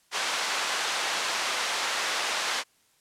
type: band-pass noise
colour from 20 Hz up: pink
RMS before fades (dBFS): -29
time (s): 0.11-2.64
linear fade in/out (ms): 50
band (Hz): 870 to 6500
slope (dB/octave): 12
effects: white hiss -65 dBFS RMS until 3 s + low-pass 11000 Hz 12 dB/octave